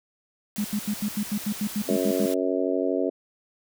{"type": "noise", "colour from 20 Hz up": "white", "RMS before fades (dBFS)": -37, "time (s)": [0.56, 2.34], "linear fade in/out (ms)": 0}
{"type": "tone bursts", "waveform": "sine", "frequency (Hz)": 208.3, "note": "G#3", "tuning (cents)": 5, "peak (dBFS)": -23, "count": 12, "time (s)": [0.58, 2.262], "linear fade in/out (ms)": 5, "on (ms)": 65, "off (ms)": 82}
{"type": "tone with exponential growth", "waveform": "sine", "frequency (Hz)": 255.3, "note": "C4", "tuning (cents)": -42, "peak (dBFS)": -30, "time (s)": [1.81, 1.9], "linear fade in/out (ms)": 1, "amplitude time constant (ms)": 18}
{"type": "harmonic tone", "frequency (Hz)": 92.5, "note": "F#2", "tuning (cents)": 0, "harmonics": [3, 4, 5, 6, 7], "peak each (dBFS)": [-27, -28, -29, -30, -30], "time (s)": [1.88, 3.1], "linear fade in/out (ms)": 10}
{"effects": []}